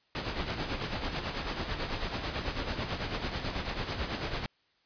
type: noise with tremolo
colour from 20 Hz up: pink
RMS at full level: -32 dBFS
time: 0.15-4.46 s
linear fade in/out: 0 ms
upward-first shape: sine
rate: 9.1 Hz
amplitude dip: 55%
effects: white hiss -70 dBFS RMS until 4.85 s + resampled to 11025 Hz